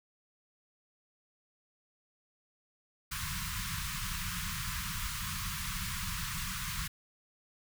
pink band-stop noise, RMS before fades -37 dBFS, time 3.11-6.88 s, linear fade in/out 10 ms, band 200 to 980 Hz, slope 96 dB/octave, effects none

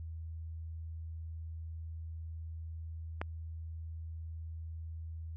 click, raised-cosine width 0.5 ms, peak -20 dBFS, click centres 3.215 s, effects added 81 Hz sine -40 dBFS peak until 5.36 s

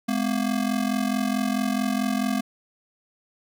square ring-modulated tone, 232.4 Hz, A#3, 5 cents flat, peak -20 dBFS, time 0.08-2.41 s, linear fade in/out 10 ms, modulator 22.3 Hz, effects none

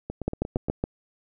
two click trains, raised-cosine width 2 ms, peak -11 / -18 dBFS, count 5 / 6, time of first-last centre 0.28-0.839 / 0.1-0.685 s, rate 7.15 / 8.55 Hz, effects none

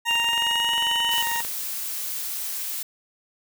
20% pulse tone, 932.3 Hz, A#5, in tune, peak -20 dBFS, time 0.05-1.42 s, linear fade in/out 20 ms
triangle tone with pitch glide, 2794 to 2977 Hz, F7 to F#7, 0 to +10 cents, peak -21 dBFS, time 0.08-1.22 s, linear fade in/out 5 ms, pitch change +110 cents, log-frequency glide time 0.23-0.9 s
click train, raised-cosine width 0.3 ms, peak -18 dBFS, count 31, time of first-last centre 0.11-1.449 s, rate 22.4 Hz
blue noise, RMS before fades -30 dBFS, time 1.11-2.83 s, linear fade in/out 5 ms
effects none

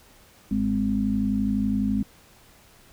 harmonic tone with a mistuned harmonic, 51.91 Hz, G#1, in tune, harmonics 1 / 2 / 4 / 5, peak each -33 / -35 / -23 / -26 dBFS, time 0.51-2.03 s, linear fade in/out 5 ms, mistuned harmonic 1, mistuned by -67 cents, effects pink hiss -54 dBFS RMS until 2.92 s

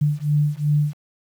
sine beating tone pair, 146.83 / 149.53 Hz, D3 / D3, 0 / +32 cents, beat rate 2.7 Hz, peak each -20 dBFS, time 0.01-0.94 s, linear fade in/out 10 ms, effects 8-bit

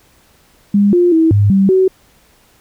sine tone with pitch steps, 202.5 / 352.2 / 323.5 / 102 / 194.5 / 376.4 Hz, G#3 / F4 / E4 / G#2 / G3 / F#4, -43 / +15 / -32 / -31 / -13 / +30 cents, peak -7 dBFS, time 0.74-1.88 s, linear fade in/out 5 ms, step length 190 ms, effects pink hiss -51 dBFS RMS until 2.6 s

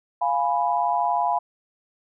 sine chord, F diminished, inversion none, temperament equal, 698.5 / 830.6 / 987.8 Hz, F5 / Ab5 / Cb6, 0 / 0 / 0 cents, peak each -24 / -24 / -24 dBFS, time 0.21-1.39 s, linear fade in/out 10 ms, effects none

